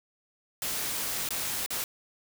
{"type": "noise with dropouts", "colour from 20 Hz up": "white", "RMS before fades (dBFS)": -32, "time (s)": [0.62, 1.84], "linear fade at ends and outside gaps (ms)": 1, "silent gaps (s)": [[1.289, 1.306], [1.662, 1.705]], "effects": []}